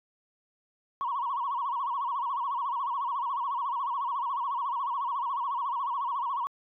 sine tone with vibrato, 1029 Hz, C6, 29 cents flat, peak -27 dBFS, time 1.01-6.47 s, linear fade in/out 0 ms, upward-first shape sine, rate 14 Hz, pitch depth 170 cents each way, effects tanh soft clip ceiling -23 dBFS

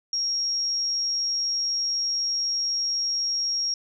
sine tone, 5588 Hz, F8, in tune, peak -23 dBFS, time 0.13-3.74 s, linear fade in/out 2 ms, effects none

